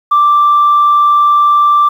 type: tone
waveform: sine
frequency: 1174.7 Hz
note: D6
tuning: in tune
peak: -4 dBFS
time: 0.11-1.89 s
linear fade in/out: 10 ms
effects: tanh soft clip ceiling -2 dBFS + 7-bit